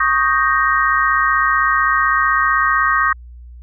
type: chord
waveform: sine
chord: Eb dominant seventh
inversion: third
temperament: equal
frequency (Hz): 1108.7 / 1244.5 / 1568 / 1864.7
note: Db6 / Eb6 / G6 / Bb6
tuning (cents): 0 / 0 / 0 / 0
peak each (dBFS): -18 / -17 / -19 / -18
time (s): 0-3.13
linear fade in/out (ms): 5
effects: added 60 Hz sine -34 dBFS peak until 3.62 s